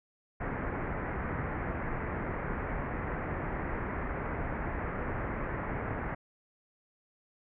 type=low-pass noise; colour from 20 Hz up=pink; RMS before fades=-35 dBFS; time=0.4-6.15 s; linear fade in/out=10 ms; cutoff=2100 Hz; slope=48 dB/octave; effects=none